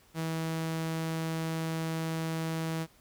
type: tone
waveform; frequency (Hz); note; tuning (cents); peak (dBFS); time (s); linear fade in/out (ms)
sawtooth; 162; E3; -30; -27; 0.14-2.87; 50
effects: pink hiss -62 dBFS RMS until 3 s